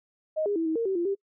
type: tone with pitch steps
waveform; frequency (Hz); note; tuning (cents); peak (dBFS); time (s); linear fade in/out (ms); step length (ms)
sine; 624 / 408.8 / 328.1 / 319 / 460.8 / 384 / 344.3 / 395; D#5 / G#4 / E4 / D#4 / A#4 / G4 / F4 / G4; +5 / -27 / -8 / +43 / -20 / -36 / -25 / +13; -24; 0.36-1.152; 20; 99
effects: noise-tail reverb RT60 0.1 s tail -26 dB re dry